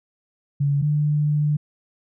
sine tone pair in turn, 142.1 / 148.82 Hz, C#3 / D3, +43 / +23 cents, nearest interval minor second, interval 80 cents, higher second, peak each -17 dBFS, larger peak neither, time 0.6-0.82 / 0.82-1.57 s, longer second, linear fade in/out 10 ms, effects none

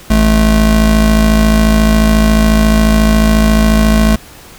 square tone pair together, 54.15 / 216.6 Hz, A1 / A3, -27 / -27 cents, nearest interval 2 octaves, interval 2400 cents, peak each -10 dBFS, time 0.1-4.16 s, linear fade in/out 5 ms, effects pink hiss -36 dBFS RMS until 4.58 s

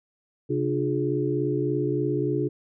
sine tone cluster, 136.1 / 300.1 / 357.2 / 420.7 Hz, C#3 / D4 / F4 / G#4, -31 / +38 / +39 / +22 cents, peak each -28 dBFS, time 0.49-2.49 s, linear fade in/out 20 ms, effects none

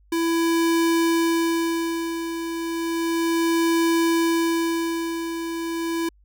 square tone with tremolo, 332.5 Hz, E4, 15 cents sharp, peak -18 dBFS, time 0.12-6.09 s, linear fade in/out 5 ms, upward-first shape sine, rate 0.33 Hz, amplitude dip 65%, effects added 50 Hz sine -53 dBFS peak until 6.24 s

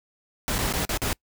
pink noise with dropouts, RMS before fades -26 dBFS, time 0.48-1.13 s, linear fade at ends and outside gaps 0 ms, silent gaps 0.582-0.588 / 0.726-0.737 / 0.851-0.892 / 0.974-1.018 s, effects noise-tail reverb RT60 0.1 s tail -25 dB re dry

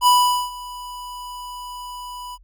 square tone with ADSR envelope, 987.8 Hz, B5, in tune, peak -11 dBFS, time 0.01-2.38 s, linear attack 58 ms, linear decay 430 ms, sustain -21 dB, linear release 44 ms, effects added 43 Hz sine -47 dBFS peak until 2.43 s

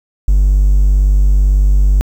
triangle tone, 49 Hz, G1, in tune, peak -4 dBFS, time 0.28-2.01 s, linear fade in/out 0 ms, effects tanh soft clip ceiling 0 dBFS + 7-bit

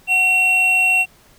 triangle tone pair together, 743 / 2727 Hz, F#5 / F7, +7 / -42 cents, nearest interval octave + major seventh, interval 2251 cents, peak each -23 / -11 dBFS, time 0.07-1.06 s, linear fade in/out 50 ms, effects pink hiss -51 dBFS RMS until 1.38 s

